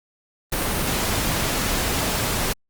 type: noise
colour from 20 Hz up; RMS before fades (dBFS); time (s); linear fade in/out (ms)
pink; -23; 0.52-2.53; 5
effects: Opus 32 kbps

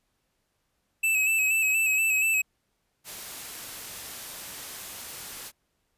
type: tone with vibrato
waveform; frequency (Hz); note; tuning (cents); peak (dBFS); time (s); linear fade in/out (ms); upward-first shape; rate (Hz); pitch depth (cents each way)
square; 2600; E7; -24; -22; 1.03-2.42; 10; square; 4.2; 32
type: noise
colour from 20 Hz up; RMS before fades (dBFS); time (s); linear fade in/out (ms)
white; -39; 3.04-5.52; 50
effects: pink hiss -75 dBFS RMS until 5.97 s + resampled to 32000 Hz

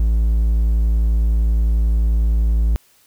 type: tone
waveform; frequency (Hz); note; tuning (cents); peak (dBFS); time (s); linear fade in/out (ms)
triangle; 55.5; A1; +16; -11; 0-2.76; 0
effects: white hiss -55 dBFS RMS until 3.06 s

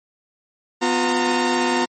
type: tone cluster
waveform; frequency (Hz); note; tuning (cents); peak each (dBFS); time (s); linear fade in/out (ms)
sawtooth; 249.7 / 356.3 / 918; B3 / F4 / A#5; +19 / +35 / -27; -18; 0.81-1.86; 20
effects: low-pass 12000 Hz 12 dB/octave + MP3 32 kbps

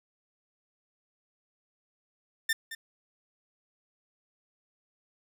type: tone with echo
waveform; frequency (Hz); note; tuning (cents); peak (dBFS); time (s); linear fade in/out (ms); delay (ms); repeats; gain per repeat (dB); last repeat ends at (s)
sawtooth; 1797; A6; +36; -21; 2.49-2.53; 5; 220; 1; -13; 2.75
effects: 10-bit

